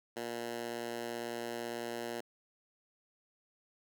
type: tone with high-pass filter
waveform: 10% pulse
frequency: 118 Hz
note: A#2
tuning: 22 cents sharp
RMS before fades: -40 dBFS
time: 0.16-2.21 s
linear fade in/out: 10 ms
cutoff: 300 Hz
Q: 0.89
effects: none